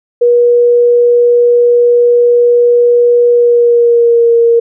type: tone with pitch glide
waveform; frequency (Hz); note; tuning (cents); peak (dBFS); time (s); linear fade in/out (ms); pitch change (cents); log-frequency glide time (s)
sine; 480.8 to 466.3; B4 to A#4; -46 to +1; -4; 0.21-4.6; 10; -53; 3.29-4.33
effects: none